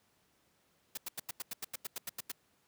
white noise bursts, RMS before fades -39 dBFS, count 13, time 0.95-2.318 s, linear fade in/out 5 ms, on 24 ms, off 88 ms, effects pink hiss -72 dBFS RMS until 2.67 s + high-pass 100 Hz 12 dB/octave

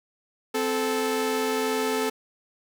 sawtooth tone pair together, 259.5 / 437 Hz, C4 / A4, -14 / -12 cents, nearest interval major sixth, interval 902 cents, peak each -25 / -21 dBFS, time 0.54-2.1 s, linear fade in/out 10 ms, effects none

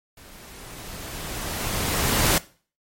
pink noise with level ramp, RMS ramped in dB -47 to -18 dBFS, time 0.17-2.38 s, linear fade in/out 2 ms, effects noise-tail reverb RT60 0.4 s tail -19 dB re dry + MP3 64 kbps

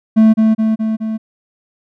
triangle tone with echo, 220 Hz, A3, in tune, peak -3 dBFS, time 0.16-0.34 s, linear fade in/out 20 ms, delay 210 ms, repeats 4, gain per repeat -3 dB, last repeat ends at 1.18 s, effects none

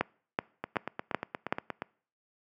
two click trains, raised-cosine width 0.5 ms, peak -11 / -18 dBFS, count 5 / 11, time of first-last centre 0.01-1.525 / 0.64-1.821 s, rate 2.64 / 8.47 Hz, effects noise-tail reverb RT60 0.5 s tail -24 dB re dry + high-pass 150 Hz 12 dB/octave

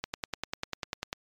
click train, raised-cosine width 0.2 ms, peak -14 dBFS, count 12, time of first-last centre 0.04-1.129 s, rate 10.1 Hz, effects MP3 96 kbps

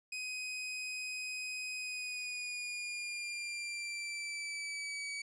sawtooth tone with pitch glide, 2509 to 2274 Hz, D#7 to C#7, +14 to +44 cents, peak -35 dBFS, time 0.12-5.22 s, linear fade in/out 5 ms, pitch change -170 cents, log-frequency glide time 1.76-5.09 s, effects resampled to 22050 Hz + 12-bit

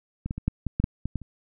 clicks, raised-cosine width 5 ms, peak -18 / -17 / -20 / -10 / -15 / -11 / -10 / -16 / -16 / -29 dBFS, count 10, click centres 0.26 / 0.309 / 0.38 / 0.48 / 0.667 / 0.8 / 0.841 / 1.056 / 1.157 / 1.217 s, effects none

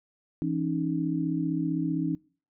sine tone cluster, 165.3 / 273.5 / 309 Hz, E3 / C#4 / D#4, +5 / -23 / -12 cents, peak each -30 dBFS, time 0.42-2.15 s, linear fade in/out 0 ms, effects noise-tail reverb RT60 0.4 s tail -23 dB re dry

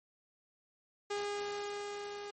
sawtooth tone with level ramp, 408.8 Hz, G#4, 27 cents flat, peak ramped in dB -30 to -38 dBFS, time 1.1-2.31 s, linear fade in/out 10 ms, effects low-pass 12000 Hz 12 dB/octave + MP3 32 kbps

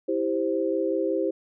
sine chord, C major, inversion first, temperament just, 327 / 392.4 / 523.3 Hz, E4 / G4 / C5, -14 / +2 / 0 cents, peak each -27 dBFS, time 0.08-1.31 s, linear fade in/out 10 ms, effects none

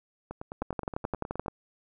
two click trains, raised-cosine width 1 ms, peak -23 / -16 dBFS, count 12 / 11, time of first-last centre 0.31-1.461 / 0.62-1.482 s, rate 9.56 / 11.6 Hz, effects none

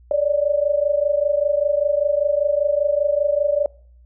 sine tone pair together, 569.9 / 595 Hz, C#5 / D5, +48 / +22 cents, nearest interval minor second, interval 74 cents, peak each -19 dBFS, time 0.11-3.66 s, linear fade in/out 2 ms, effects noise-tail reverb RT60 0.6 s tail -25 dB re dry + added 60 Hz sine -46 dBFS peak until 4.05 s

